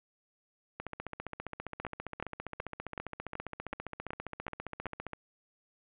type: two click trains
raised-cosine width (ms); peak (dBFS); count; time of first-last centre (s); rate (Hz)
0.5; -22 / -23; 9 / 66; 1.85-4.858 / 0.8-5.133; 2.66 / 15
effects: resampled to 8000 Hz + 8-bit